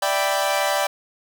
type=chord; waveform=sawtooth; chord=E minor seventh; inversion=third; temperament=equal; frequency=587.3 / 659.3 / 784 / 987.8 Hz; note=D5 / E5 / G5 / B5; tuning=0 / 0 / 0 / 0 cents; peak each=-19 / -24 / -20 / -24 dBFS; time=0.02-0.87 s; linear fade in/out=5 ms; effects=none